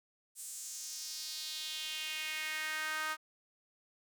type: tone with high-pass filter sweep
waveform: sawtooth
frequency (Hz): 311.1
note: D#4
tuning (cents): 0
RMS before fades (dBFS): -40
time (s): 0.35-3.17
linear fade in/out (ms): 50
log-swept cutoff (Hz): 8600 to 1300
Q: 2.6
effects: none